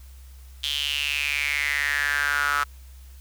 sawtooth tone with high-pass filter sweep, 144.2 Hz, D3, 31 cents flat, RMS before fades -25 dBFS, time 0.63-2.64 s, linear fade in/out 10 ms, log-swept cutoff 3300 to 1300 Hz, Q 7.4, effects added 65 Hz sine -42 dBFS peak until 3.2 s + white hiss -56 dBFS RMS until 3.2 s

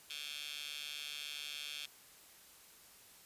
15% pulse tone with high-pass filter, 147.2 Hz, D3, 4 cents sharp, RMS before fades -45 dBFS, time 0.1-1.86 s, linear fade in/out 2 ms, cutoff 3100 Hz, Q 3.5, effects white hiss -60 dBFS RMS until 3.25 s + resampled to 32000 Hz

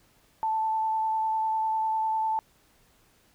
sine tone with vibrato, 880 Hz, A5, in tune, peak -24 dBFS, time 0.43-2.39 s, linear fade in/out 0 ms, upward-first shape sine, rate 10 Hz, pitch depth 12 cents each way, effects pink hiss -63 dBFS RMS until 3.34 s

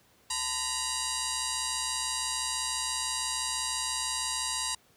sine tone with frequency modulation, 1847 Hz, A#6, 16 cents flat, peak -29 dBFS, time 0.3-4.75 s, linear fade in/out 5 ms, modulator 955 Hz, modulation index 8, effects pink hiss -63 dBFS RMS until 4.96 s + high-pass 80 Hz 12 dB/octave

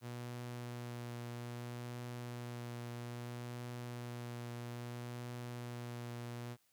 sawtooth tone with vibrato, 120.6 Hz, B2, 41 cents flat, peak -39 dBFS, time 0.01-6.57 s, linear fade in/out 50 ms, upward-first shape triangle, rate 0.61 Hz, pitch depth 17 cents each way, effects white hiss -75 dBFS RMS until 6.72 s

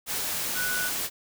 sine tone in noise, 1480 Hz, F#6, in tune, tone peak -28 dBFS, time 0.54-0.91 s, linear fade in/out 50 ms, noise white, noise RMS -30 dBFS, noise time 0.06-1.1 s, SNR -1 dB, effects none

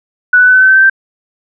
sine tone with pitch steps, 1480 / 1492 / 1504.1 / 1516.3 / 1528.7 / 1541.1 / 1553.6 / 1566.2 Hz, F#6 / F#6 / F#6 / F#6 / G6 / G6 / G6 / G6, 0 / +14 / +28 / +42 / -44 / -30 / -16 / -2 cents, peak -3 dBFS, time 0.33-0.898 s, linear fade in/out 5 ms, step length 71 ms, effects none

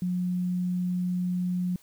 sine tone, 180 Hz, F#3, 47 cents flat, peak -25 dBFS, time 0.02-1.76 s, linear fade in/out 2 ms, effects white hiss -59 dBFS RMS until 1.82 s

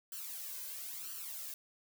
blue noise with flanger, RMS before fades -44 dBFS, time 0.12-1.54 s, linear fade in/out 2 ms, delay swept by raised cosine 0.67 to 1.97 ms, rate 1 Hz, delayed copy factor +0.8, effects none

